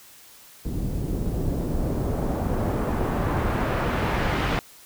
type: noise with low-pass filter sweep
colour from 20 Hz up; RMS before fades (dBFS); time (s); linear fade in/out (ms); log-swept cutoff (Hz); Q
pink; -25; 0.65-4.59; 0; 230 to 2700; 0.81
effects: white hiss -49 dBFS RMS until 4.85 s

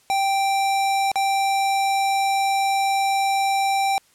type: tone with dropouts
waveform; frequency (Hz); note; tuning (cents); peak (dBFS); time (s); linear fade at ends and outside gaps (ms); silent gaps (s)
square; 784; G5; 0; -19; 0.1-3.98; 0; 1.116-1.157
effects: white hiss -58 dBFS RMS until 4.14 s + low-pass 11000 Hz 12 dB/octave

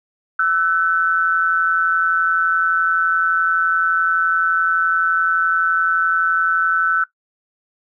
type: tone pair together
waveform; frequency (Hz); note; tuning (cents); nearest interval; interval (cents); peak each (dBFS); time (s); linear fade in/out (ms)
sine; 1328.3 / 1500; E6 / F#6; +13 / +23; major second; 210; -17 / -16; 0.39-7.04; 5
effects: noise-tail reverb RT60 0.1 s tail -18 dB re dry

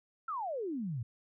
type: exponential sweep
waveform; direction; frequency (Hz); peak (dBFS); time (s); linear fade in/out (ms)
sine; down; 1385 to 107.6; -34; 0.28-1.03; 5
effects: none

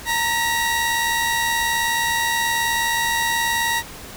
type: tone pair together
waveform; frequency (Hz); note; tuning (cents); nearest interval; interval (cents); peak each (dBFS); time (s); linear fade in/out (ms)
sawtooth; 922 / 1922.9; A#5 / B6; -19 / -47; octave + minor second; 1272; -18; 0.05-3.83; 50
effects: pink hiss -37 dBFS RMS until 4.16 s

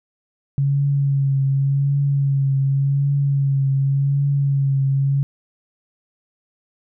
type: tone with vibrato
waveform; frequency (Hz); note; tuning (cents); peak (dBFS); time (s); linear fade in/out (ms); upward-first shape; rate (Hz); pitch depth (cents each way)
sine; 138.59; C#3; 0; -15; 0.58-5.23; 0; triangle; 0.88; 35
effects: none

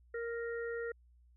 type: harmonic tone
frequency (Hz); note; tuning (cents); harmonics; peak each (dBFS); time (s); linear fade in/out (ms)
466.2; A#4; 0; 1 / 3 / 4; -37 / -46 / -46; 0.14-0.92; 5
effects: added 60 Hz sine -61 dBFS peak until 1.36 s

